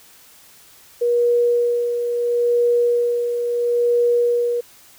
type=tone with tremolo; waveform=sine; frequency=478.8 Hz; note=A#4; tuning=46 cents sharp; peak=-13 dBFS; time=1.01-4.61 s; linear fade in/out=10 ms; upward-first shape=sine; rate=0.74 Hz; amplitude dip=50%; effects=white hiss -48 dBFS RMS until 4.98 s